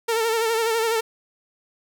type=tone with vibrato; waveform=sawtooth; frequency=452.5 Hz; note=A4; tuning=48 cents sharp; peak=-16 dBFS; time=0.08-1.01 s; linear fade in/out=10 ms; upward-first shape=sine; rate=12 Hz; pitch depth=52 cents each way; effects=none